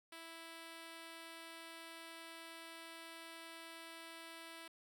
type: tone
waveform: 5% pulse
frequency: 329.6 Hz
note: E4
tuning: in tune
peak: -39 dBFS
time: 0.12-4.68 s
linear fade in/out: 5 ms
effects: none